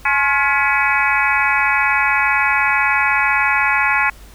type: harmonic tone with a mistuned harmonic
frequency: 282 Hz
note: C#4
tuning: 30 cents sharp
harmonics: 3 / 4 / 5 / 6 / 7 / 8 / 9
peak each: -21 / -21 / -21 / -21 / -21 / -21 / -21 dBFS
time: 0.05-4.1 s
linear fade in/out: 5 ms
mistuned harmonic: 4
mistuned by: -88 cents
effects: added 50 Hz sine -40 dBFS peak until 4.34 s + pink hiss -45 dBFS RMS until 4.34 s